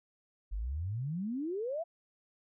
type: exponential sweep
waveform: sine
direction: up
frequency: 45 to 698.5 Hz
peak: -33 dBFS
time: 0.51-1.84 s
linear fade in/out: 20 ms
effects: none